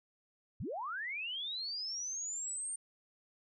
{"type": "linear sweep", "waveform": "sine", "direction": "up", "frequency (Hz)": [62.2, 8870], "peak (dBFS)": -37, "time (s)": [0.6, 2.76], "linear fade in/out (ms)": 5, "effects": []}